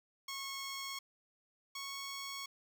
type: tone pair in turn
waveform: 10% pulse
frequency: 1094 / 1104.8 Hz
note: C#6 / C#6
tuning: -23 / -6 cents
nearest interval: unison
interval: 17 cents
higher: second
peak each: -32 / -33 dBFS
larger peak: first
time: 0.28-0.99 / 1.75-2.46 s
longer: neither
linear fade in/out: 5 ms
effects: none